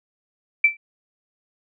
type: tone with exponential decay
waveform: sine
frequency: 2332 Hz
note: D7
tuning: 13 cents flat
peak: -8 dBFS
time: 0.64-0.77 s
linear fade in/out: 5 ms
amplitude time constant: 28 ms
effects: none